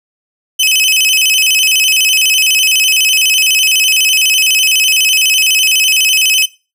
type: tone with vibrato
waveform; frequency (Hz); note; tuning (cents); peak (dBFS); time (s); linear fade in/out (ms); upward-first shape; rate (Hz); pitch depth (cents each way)
sawtooth; 2794; F7; 0; -5; 0.59-6.46; 10; square; 12; 150
effects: noise-tail reverb RT60 0.3 s tail -20 dB re dry